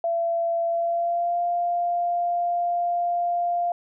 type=tone with pitch glide; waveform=sine; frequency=675 to 697.6 Hz; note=E5 to F5; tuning=+41 to -2 cents; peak=-21 dBFS; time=0.04-3.72 s; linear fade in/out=2 ms; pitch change=+57 cents; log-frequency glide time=0.68-1.41 s; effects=none